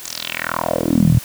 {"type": "tone with band-pass filter sweep", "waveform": "10% pulse", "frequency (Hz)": 41.2, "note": "E1", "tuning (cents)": 0, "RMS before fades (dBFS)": -18, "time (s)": [0.03, 1.19], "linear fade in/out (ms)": 10, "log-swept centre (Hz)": [7700, 110], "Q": 3.9, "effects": ["white hiss -35 dBFS RMS until 1.24 s"]}